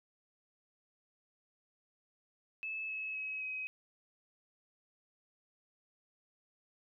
sine tone with pitch steps, 2608 / 2583 / 2557 / 2532 Hz, E7 / E7 / D#7 / D#7, -19 / -36 / +47 / +30 cents, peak -37 dBFS, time 2.63-3.67 s, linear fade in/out 0 ms, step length 260 ms, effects none

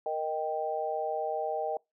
sine chord, Eb major, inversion second, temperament equal, 466.2 / 622.3 / 784 Hz, Bb4 / Eb5 / G5, 0 / 0 / 0 cents, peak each -35 / -33 / -33 dBFS, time 0.06-1.77 s, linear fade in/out 2 ms, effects noise-tail reverb RT60 0.2 s tail -25 dB re dry

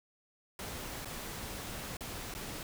pink noise with dropouts, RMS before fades -42 dBFS, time 0.59-2.63 s, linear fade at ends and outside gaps 2 ms, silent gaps 1.048-1.055 / 1.969-2.007 / 2.34-2.349 s, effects none

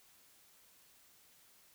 silence, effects white hiss -65 dBFS RMS until 1.74 s

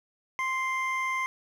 triangle tone pair together, 1046.5 / 2093 Hz, C6 / C7, 0 / 0 cents, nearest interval octave, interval 1200 cents, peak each -28 dBFS, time 0.39-1.26 s, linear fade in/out 0 ms, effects none

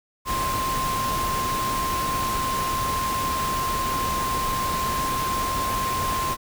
sine tone in noise, 1051 Hz, C6, 7 cents sharp, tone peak -24 dBFS, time 0.25-6.37 s, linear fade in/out 50 ms, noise pink, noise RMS -29 dBFS, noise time 0.25-6.37 s, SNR +2 dB, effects none

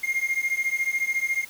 triangle beating tone pair, 2118 / 2132 Hz, C7 / C7, +21 / +32 cents, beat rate 14 Hz, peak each -25 / -24 dBFS, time 0.03-1.45 s, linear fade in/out 10 ms, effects white hiss -46 dBFS RMS until 1.49 s

